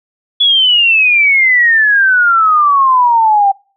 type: exponential sweep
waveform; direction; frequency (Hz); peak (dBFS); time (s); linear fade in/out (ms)
sine; down; 3421 to 779; -6; 0.4-3.52; 10
effects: noise-tail reverb RT60 0.4 s tail -25 dB re dry